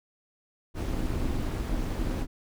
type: noise with amplitude modulation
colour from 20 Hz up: brown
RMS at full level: -26 dBFS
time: 0.74-2.27 s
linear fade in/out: 50 ms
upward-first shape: sine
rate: 284 Hz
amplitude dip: 70%
effects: none